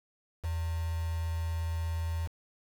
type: tone with quantisation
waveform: sine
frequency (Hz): 82.6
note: E2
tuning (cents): +4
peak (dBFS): -30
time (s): 0.43-2.28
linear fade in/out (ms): 20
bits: 7
effects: none

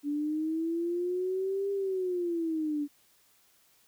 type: linear two-way sweep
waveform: sine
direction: up then down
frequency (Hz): 286.5 to 400 to 286.5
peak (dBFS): -28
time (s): 0.03-2.88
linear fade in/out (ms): 50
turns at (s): 1.71
effects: white hiss -65 dBFS RMS until 3.87 s

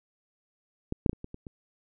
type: clicks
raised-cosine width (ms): 3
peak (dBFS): -17 / -10 / -10 / -27 / -25 / -27 / -28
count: 7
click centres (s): 0.924 / 1.062 / 1.095 / 1.131 / 1.244 / 1.344 / 1.468
effects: none

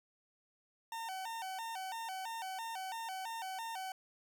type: tone with vibrato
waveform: 40% pulse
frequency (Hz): 830.6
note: G#5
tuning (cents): 0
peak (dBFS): -39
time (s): 0.92-3.92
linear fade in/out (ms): 2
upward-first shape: square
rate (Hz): 3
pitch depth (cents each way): 160
effects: none

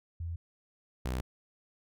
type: tone pair in turn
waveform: sine / sawtooth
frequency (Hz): 84.2 / 63.08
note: E2 / B1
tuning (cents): +37 / +37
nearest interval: perfect fourth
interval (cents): 500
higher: first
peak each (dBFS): -34 / -28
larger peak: second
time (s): 0.2-0.36 / 1.05-1.21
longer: neither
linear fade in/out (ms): 5
effects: none

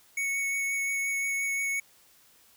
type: tone with vibrato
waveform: square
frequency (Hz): 2217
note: C#7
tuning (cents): 0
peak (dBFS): -28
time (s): 0.17-1.8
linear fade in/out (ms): 5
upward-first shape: triangle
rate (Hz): 5.7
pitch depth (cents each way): 12
effects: white hiss -60 dBFS RMS until 2.56 s

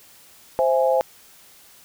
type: chord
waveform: sine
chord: C augmented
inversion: none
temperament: equal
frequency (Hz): 523.3 / 659.3 / 830.6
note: C5 / E5 / G#5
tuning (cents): 0 / 0 / 0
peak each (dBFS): -18 / -22 / -23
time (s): 0.59-1.01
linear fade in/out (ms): 0
effects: white hiss -50 dBFS RMS until 1.84 s

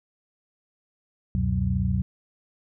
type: tone cluster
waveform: sine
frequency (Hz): 69.5 / 91.2 / 124.8 / 186.7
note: C#2 / F#2 / B2 / F#3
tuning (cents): +5 / -24 / +19 / +16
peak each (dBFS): -27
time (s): 1.35-2.02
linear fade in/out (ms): 0
effects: none

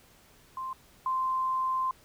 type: tone pair in turn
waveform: sine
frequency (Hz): 1046.5 / 1041.6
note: C6 / C6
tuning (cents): 0 / -8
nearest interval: unison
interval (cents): 8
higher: first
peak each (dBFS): -33 / -26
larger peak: second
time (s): 0.57-0.73 / 1.06-1.91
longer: second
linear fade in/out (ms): 2
effects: pink hiss -59 dBFS RMS until 2.04 s

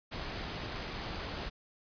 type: noise with amplitude modulation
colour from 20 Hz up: pink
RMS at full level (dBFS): -38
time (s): 0.11-1.5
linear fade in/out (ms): 20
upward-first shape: sine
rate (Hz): 257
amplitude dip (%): 25
effects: resampled to 11025 Hz

